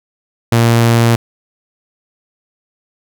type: tone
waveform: sawtooth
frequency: 116.54 Hz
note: A#2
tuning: in tune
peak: -4 dBFS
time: 0.52-1.16 s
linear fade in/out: 5 ms
effects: none